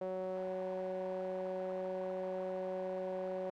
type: tone with band-pass filter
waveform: sawtooth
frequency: 186.3 Hz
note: F#3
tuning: 12 cents sharp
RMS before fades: -39 dBFS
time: 0.01-3.5 s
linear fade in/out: 5 ms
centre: 530 Hz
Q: 3.8
effects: AAC 48 kbps